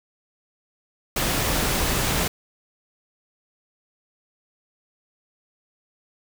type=noise; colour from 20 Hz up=pink; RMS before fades=-23 dBFS; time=1.16-2.28 s; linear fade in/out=5 ms; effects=none